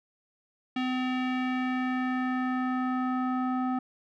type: tone with low-pass filter sweep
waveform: square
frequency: 255.1 Hz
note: C4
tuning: 44 cents flat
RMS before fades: -29 dBFS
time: 0.76-3.79 s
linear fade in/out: 5 ms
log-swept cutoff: 2900 to 1100 Hz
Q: 2.2
effects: none